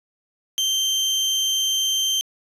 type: tone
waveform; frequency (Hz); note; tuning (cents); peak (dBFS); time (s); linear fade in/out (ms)
30% pulse; 3136; G7; 0; -16; 0.58-2.21; 0
effects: resampled to 32000 Hz + 8-bit